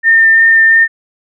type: tone with vibrato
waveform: sine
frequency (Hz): 1809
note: A6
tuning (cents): +48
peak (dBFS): -4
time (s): 0.03-0.88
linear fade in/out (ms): 50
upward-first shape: triangle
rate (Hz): 2.9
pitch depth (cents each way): 10
effects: none